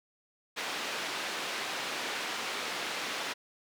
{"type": "band-pass noise", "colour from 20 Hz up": "white", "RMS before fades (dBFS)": -36, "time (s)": [0.56, 3.34], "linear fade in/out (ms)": 20, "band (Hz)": [280, 3400], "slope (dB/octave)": 12, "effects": []}